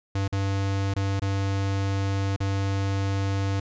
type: tone with dropouts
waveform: square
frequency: 98 Hz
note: G2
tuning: in tune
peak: -24 dBFS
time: 0.15-3.6 s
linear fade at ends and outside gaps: 5 ms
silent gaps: 0.279-0.325 / 0.939-0.962 / 1.197-1.219 / 2.363-2.403 s
effects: resampled to 16000 Hz